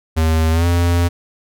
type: tone with pitch glide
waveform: square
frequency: 80.2 to 86.45 Hz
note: E2 to F2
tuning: -47 to -17 cents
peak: -13 dBFS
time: 0.16-1.09 s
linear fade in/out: 20 ms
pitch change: +130 cents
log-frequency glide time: 0.51-0.66 s
effects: none